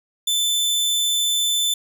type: tone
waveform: sawtooth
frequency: 3526 Hz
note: A7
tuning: 3 cents sharp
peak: -15 dBFS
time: 0.27-1.74 s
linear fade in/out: 5 ms
effects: none